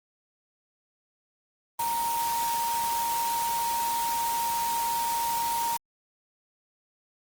sine tone in noise, 932 Hz, A#5, 1 cent flat, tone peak -26 dBFS, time 1.79-5.77 s, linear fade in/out 5 ms, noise white, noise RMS -34 dBFS, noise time 1.79-5.77 s, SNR +5 dB, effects Opus 24 kbps

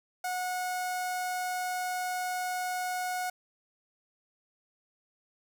sawtooth tone with notch filter, 730 Hz, F#5, 24 cents flat, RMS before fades -33 dBFS, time 0.24-3.3 s, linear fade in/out 5 ms, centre 3200 Hz, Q 1.7, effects none

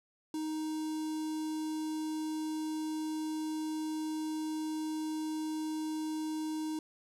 square tone with notch filter, 311.9 Hz, D#4, 4 cents sharp, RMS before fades -36 dBFS, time 0.34-6.79 s, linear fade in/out 2 ms, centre 1900 Hz, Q 0.57, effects low-pass 11000 Hz 12 dB/octave + 12-bit

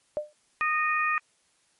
sine tone with exponential decay, 600 Hz, D5, 37 cents sharp, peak -22 dBFS, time 0.17-0.33 s, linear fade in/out 0 ms, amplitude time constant 34 ms
harmonic tone, 617 Hz, D#5, 15 cents flat, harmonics 2 / 3 / 4, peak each -26 / -28 / -29 dBFS, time 0.61-1.18 s, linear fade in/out 0 ms
effects white hiss -67 dBFS RMS until 1.79 s + MP3 48 kbps

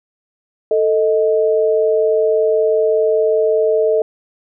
sine tone pair together, 442.6 / 626 Hz, A4 / D#5, +10 / +10 cents, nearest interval tritone, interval 600 cents, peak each -13 / -16 dBFS, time 0.71-4.02 s, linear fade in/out 2 ms, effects none

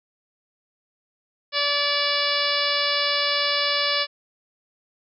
harmonic tone, 577 Hz, D5, 31 cents flat, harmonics 1 / 2 / 3 / 4 / 5 / 6 / 7 / 8 / 9, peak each -29 / -29 / -29 / -29 / -29 / -29 / -29 / -29 / -29 dBFS, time 1.52-4.07 s, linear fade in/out 50 ms, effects none

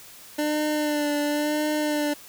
25% pulse tone with vibrato, 297.9 Hz, D4, 25 cents sharp, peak -19 dBFS, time 0.38-2.14 s, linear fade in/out 10 ms, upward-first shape sine, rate 0.95 Hz, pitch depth 30 cents each way, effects white hiss -46 dBFS RMS until 2.28 s

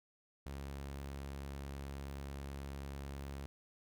sawtooth tone, 69.3 Hz, C#2, in tune, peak -39 dBFS, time 0.46-3.46 s, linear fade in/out 0 ms, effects none

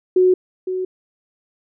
sine tone pair in turn, 367.9 / 371.1 Hz, F#4 / F#4, -10 / +5 cents, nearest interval unison, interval 15 cents, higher second, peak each -10 / -20 dBFS, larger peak first, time 0.16-0.34 / 0.67-0.85 s, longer neither, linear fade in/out 5 ms, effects none

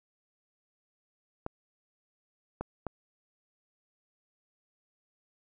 clicks, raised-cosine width 1 ms, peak -20 dBFS, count 3, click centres 1.464 / 2.61 / 2.867 s, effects none

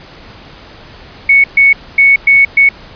sine tone bursts at uneven times, 2217 Hz, C#7, in tune, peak -3 dBFS, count 5, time 1.29-1.44 / 1.57-1.73 / 1.98-2.16 / 2.27-2.45 / 2.57-2.69 s, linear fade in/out 5 ms, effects pink hiss -35 dBFS RMS until 2.95 s + resampled to 11025 Hz

